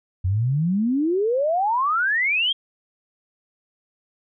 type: exponential sweep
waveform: sine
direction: up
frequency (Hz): 87.31 to 3288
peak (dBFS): -18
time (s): 0.24-2.53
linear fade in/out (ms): 10
effects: none